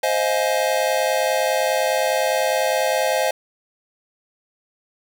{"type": "chord", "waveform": "square", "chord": "F minor seventh", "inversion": "second", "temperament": "just", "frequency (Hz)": [523.8, 628.6, 698.5, 838.1], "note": ["C5", "Eb5", "F5", "Ab5"], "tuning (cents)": [2, 18, 0, 16], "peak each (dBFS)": [-23, -23, -26, -26], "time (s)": [0.03, 3.31], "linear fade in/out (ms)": 5, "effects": []}